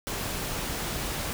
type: noise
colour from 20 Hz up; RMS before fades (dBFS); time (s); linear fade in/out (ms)
pink; -32; 0.07-1.33; 0
effects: none